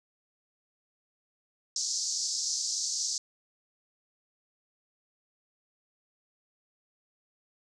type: band-pass noise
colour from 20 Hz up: pink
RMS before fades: -32 dBFS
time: 1.76-3.18 s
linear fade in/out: 2 ms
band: 4800 to 7100 Hz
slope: 48 dB/octave
effects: none